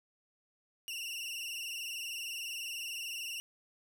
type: tone with vibrato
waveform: sawtooth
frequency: 2785 Hz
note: F7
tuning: 5 cents flat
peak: -35 dBFS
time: 0.88-3.4 s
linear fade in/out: 0 ms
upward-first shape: sine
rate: 20 Hz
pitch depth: 78 cents each way
effects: none